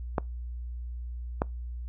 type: clicks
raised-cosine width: 1 ms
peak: -11 dBFS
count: 2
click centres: 0.182 / 1.419 s
effects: noise-tail reverb RT60 0.2 s tail -25 dB re dry + added 60 Hz sine -34 dBFS peak until 1.88 s